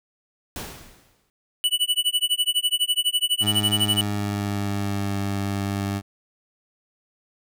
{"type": "noise with exponential decay", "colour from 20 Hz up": "pink", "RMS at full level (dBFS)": -31, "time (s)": [0.56, 1.3], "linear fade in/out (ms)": 1, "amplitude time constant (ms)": 160}
{"type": "tone with tremolo", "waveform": "square", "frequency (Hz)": 2960, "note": "F#7", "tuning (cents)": 0, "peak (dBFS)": -17, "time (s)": [1.64, 4.01], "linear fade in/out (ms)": 0, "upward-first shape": "sine", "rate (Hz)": 12, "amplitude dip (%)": 100}
{"type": "tone with pitch glide", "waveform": "20% pulse", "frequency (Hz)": [103.83, 99.49], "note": ["G#2", "G2"], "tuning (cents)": [0, 26], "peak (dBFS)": -19, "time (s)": [3.4, 6.02], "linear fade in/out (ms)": 50, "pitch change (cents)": -74, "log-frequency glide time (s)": [3.76, 5.09]}
{"effects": []}